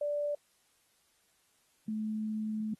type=tone pair in turn; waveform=sine; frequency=585 / 216 Hz; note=D5 / A3; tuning=-7 / -32 cents; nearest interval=octave + perfect fourth; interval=1725 cents; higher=first; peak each=-30 / -32 dBFS; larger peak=first; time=0.01-0.35 / 1.88-2.74 s; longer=second; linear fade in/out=5 ms; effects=white hiss -71 dBFS RMS until 2.79 s + AAC 32 kbps